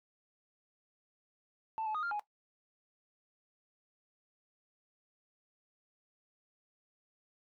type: tone with pitch steps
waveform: sine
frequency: 885 / 862 / 1239 / 1395 / 833 Hz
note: A5 / A5 / D#6 / F6 / G#5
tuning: +10 / -36 / -8 / -2 / +5 cents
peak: -32 dBFS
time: 1.78-2.195 s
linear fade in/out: 0 ms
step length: 83 ms
effects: noise-tail reverb RT60 0.1 s tail -17 dB re dry + tanh soft clip ceiling -31 dBFS